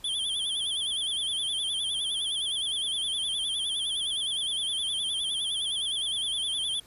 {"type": "tone with vibrato", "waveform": "square", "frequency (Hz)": 3300, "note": "G#7", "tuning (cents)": -12, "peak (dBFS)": -28, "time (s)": [0.04, 6.8], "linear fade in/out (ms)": 5, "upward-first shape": "sine", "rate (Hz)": 9.7, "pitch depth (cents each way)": 110, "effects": ["pink hiss -55 dBFS RMS until 6.86 s", "resampled to 32000 Hz"]}